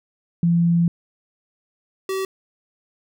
sine / square tone pair in turn, 170.2 / 383 Hz, F3 / G4, -44 / -40 cents, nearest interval octave + major second, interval 1404 cents, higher second, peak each -14 / -23 dBFS, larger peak first, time 0.43-0.88 / 2.09-2.25 s, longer first, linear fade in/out 2 ms, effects none

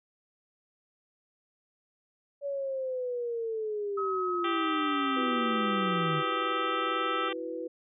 sine linear sweep, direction down, 570 to 146.83 Hz, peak -30 dBFS, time 2.41-6.23 s, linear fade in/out 50 ms
sine tone with pitch glide, 1276 to 1303.6 Hz, D#6 to E6, +43 to -20 cents, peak -30 dBFS, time 3.97-7.29 s, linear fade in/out 10 ms, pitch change +37 cents, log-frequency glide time 6.29-7.13 s
harmonic tone, 392 Hz, G4, in tune, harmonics 1 / 2 / 3 / 4 / 5 / 6 / 7 / 8 / 9, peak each -39 / -42 / -38 / -42 / -40 / -43 / -42 / -40 / -44 dBFS, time 4.44-7.33 s, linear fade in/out 5 ms
sine chord, E suspended second, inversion none, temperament equal, 329.6 / 370 / 493.9 Hz, E4 / F#4 / B4, 0 / 0 / 0 cents, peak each -38 / -40 / -36 dBFS, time 5.16-7.68 s, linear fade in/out 10 ms
effects none

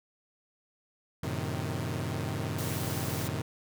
sawtooth chord, F# diminished seventh, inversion none, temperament equal with one note detuned, 92.5 / 111.92 / 130.81 / 155.56 Hz, F#2 / A2 / C3 / Eb3, 0 / +30 / 0 / 0 cents, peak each -33 dBFS, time 1.23-3.42 s, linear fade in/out 5 ms
white noise, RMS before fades -40 dBFS, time 2.58-3.28 s, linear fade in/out 5 ms
effects none

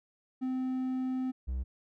triangle tone pair in turn, 258 / 63.96 Hz, C4 / C2, -24 / -39 cents, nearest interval 2 octaves, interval 2415 cents, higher first, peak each -28 / -29 dBFS, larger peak first, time 0.41-1.32 / 1.47-1.64 s, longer first, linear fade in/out 20 ms, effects none

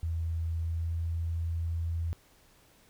sine tone with pitch glide, 82.41 to 83.27 Hz, E2 to E2, 0 to +18 cents, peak -29 dBFS, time 0.03-2.13 s, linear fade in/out 0 ms, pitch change +18 cents, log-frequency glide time 0.56-0.98 s, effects pink hiss -62 dBFS RMS until 2.89 s

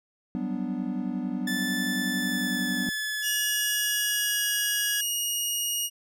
triangle chord, G major seventh, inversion third, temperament equal, 185 / 196 / 246.9 / 293.7 Hz, F#3 / G3 / B3 / D4, 0 / 0 / 0 / 0 cents, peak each -33 / -32 / -29 / -33 dBFS, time 0.35-2.89 s, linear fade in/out 0 ms
sawtooth tone with pitch glide, 1752 to 1669 Hz, A6 to G#6, -8 to +8 cents, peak -25 dBFS, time 1.47-5.01 s, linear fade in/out 5 ms, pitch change -84 cents, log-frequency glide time 2.17-4.46 s
15% pulse tone, 2872 Hz, F7, 48 cents sharp, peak -19 dBFS, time 3.22-5.9 s, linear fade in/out 50 ms
effects none

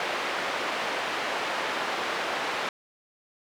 pink band-pass noise, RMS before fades -30 dBFS, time 0-2.69 s, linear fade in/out 2 ms, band 540 to 2900 Hz, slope 12 dB/octave, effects none

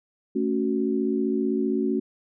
sine chord, F# minor, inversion first, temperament just, 222 / 277.5 / 370 Hz, A3 / C#4 / F#4, +16 / +2 / 0 cents, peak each -26 dBFS, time 0.35-2 s, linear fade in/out 10 ms, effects none

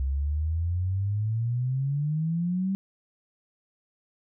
sine exponential sweep, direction up, 65.41 to 196 Hz, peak -24 dBFS, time 0-2.75 s, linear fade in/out 0 ms, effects none

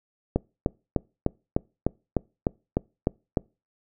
click train, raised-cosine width 2 ms, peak -8 dBFS, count 11, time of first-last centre 0.36-3.372 s, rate 3.32 Hz, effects noise-tail reverb RT60 0.3 s tail -26 dB re dry

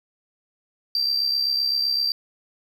triangle tone with amplitude modulation, 4699 Hz, D8, in tune, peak -15 dBFS, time 0.95-2.12 s, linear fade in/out 2 ms, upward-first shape sine, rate 67.8 Hz, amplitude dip 65%, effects tanh soft clip ceiling -14 dBFS + 9-bit

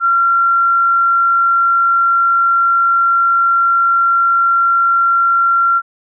sine tone, 1371 Hz, F6, 32 cents flat, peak -9 dBFS, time 0-5.82 s, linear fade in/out 50 ms, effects none

